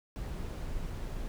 brown noise, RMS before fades -37 dBFS, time 0.16-1.28 s, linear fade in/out 0 ms, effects none

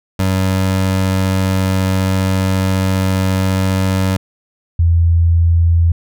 25% pulse / sine tone pair in turn, 94.7 / 84.12 Hz, F#2 / E2, +41 / +36 cents, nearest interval major second, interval 205 cents, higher first, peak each -9 / -8 dBFS, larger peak second, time 0.19-4.17 / 4.79-5.92 s, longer first, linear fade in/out 5 ms, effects none

